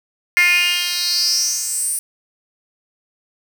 10% pulse tone with high-pass filter sweep, 353 Hz, F4, 19 cents sharp, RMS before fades -18 dBFS, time 0.37-1.99 s, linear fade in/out 0 ms, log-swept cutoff 2100 to 9800 Hz, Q 6.7, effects none

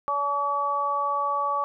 harmonic tone, 285.1 Hz, C#4, 49 cents sharp, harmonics 2 / 3 / 4, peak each -32 / -30 / -24 dBFS, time 0.08-1.64 s, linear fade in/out 0 ms, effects none

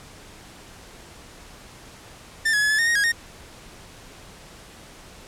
45% pulse tone with pitch steps, 1789 / 1687 / 1703 / 1727 / 1840 / 1869 / 1647 / 1851 Hz, A6 / G#6 / G#6 / A6 / A#6 / A#6 / G#6 / A#6, +28 / +27 / +43 / -33 / -23 / +4 / -15 / -13 cents, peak -18 dBFS, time 2.45-3.122 s, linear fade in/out 10 ms, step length 84 ms, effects pink hiss -45 dBFS RMS until 5.27 s + low-pass 10000 Hz 12 dB/octave

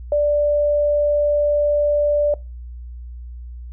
sine tone, 587.3 Hz, D5, in tune, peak -14 dBFS, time 0.12-2.34 s, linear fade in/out 2 ms, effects noise-tail reverb RT60 0.3 s tail -24 dB re dry + added 60 Hz sine -31 dBFS peak until 3.72 s

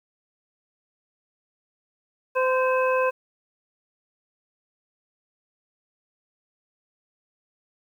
harmonic tone with a mistuned harmonic, 515 Hz, C5, 28 cents flat, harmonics 1 / 2 / 3 / 5, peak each -21 / -25 / -30 / -31 dBFS, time 2.35-3.11 s, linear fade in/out 20 ms, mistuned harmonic 3, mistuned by +20 cents, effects 9-bit

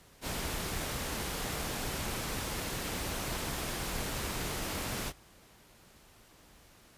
pink noise, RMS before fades -36 dBFS, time 0.21-5.13 s, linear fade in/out 50 ms, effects pink hiss -59 dBFS RMS until 6.97 s + resampled to 32000 Hz

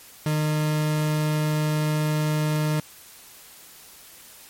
40% pulse tone, 152.7 Hz, D#3, 32 cents flat, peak -20 dBFS, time 0.26-2.8 s, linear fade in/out 2 ms, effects white hiss -47 dBFS RMS until 4.49 s + MP3 64 kbps

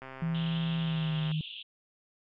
click train, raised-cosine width 0.5 ms, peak -29 dBFS, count 172, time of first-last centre 0.02-1.315 s, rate 132 Hz
sine tone with pitch glide, 164.81 to 155.56 Hz, E3 to D#3, 0 to 0 cents, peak -28 dBFS, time 0.22-1.41 s, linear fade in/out 2 ms, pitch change -100 cents, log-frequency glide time 0.79-1.17 s
pink band-pass noise, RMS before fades -44 dBFS, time 0.34-1.63 s, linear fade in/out 10 ms, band 2700 to 3600 Hz, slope 96 dB/octave
effects none

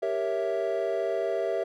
triangle chord, G diminished seventh, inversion none, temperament equal, 392 / 466.2 / 554.4 / 659.3 Hz, G4 / Bb4 / Db5 / Fb5, 0 / 0 / 0 / 0 cents, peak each -29 / -30 / -31 / -27 dBFS, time 0.02-1.64 s, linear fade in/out 10 ms, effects tanh soft clip ceiling -15 dBFS

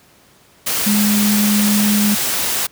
sine tone in noise, 207.7 Hz, G#3, in tune, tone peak -13 dBFS, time 0.86-2.15 s, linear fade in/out 10 ms, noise white, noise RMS -19 dBFS, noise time 0.66-2.67 s, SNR +3 dB, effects pink hiss -50 dBFS RMS until 2.71 s + high-pass 80 Hz 12 dB/octave

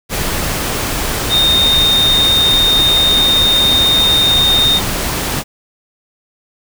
sine tone in noise, 3671 Hz, A#7, 27 cents flat, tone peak -9 dBFS, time 1.29-4.81 s, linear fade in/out 50 ms, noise pink, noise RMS -18 dBFS, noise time 0.09-5.44 s, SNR +6 dB, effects none

